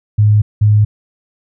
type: tone pair in turn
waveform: sine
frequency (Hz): 105.4 / 105.4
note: G#2 / G#2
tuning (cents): +26 / +26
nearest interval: unison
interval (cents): 0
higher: neither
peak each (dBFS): -6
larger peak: neither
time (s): 0.18-0.42 / 0.61-0.85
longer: neither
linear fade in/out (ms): 10
effects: none